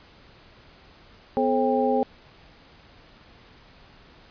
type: tone cluster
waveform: sine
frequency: 250.4 / 432.5 / 535 / 795 Hz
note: B3 / A4 / C5 / G5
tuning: +24 / -30 / +38 / +24 cents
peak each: -25 dBFS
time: 1.37-2.03 s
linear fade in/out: 0 ms
effects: pink hiss -52 dBFS RMS until 4.3 s + resampled to 11025 Hz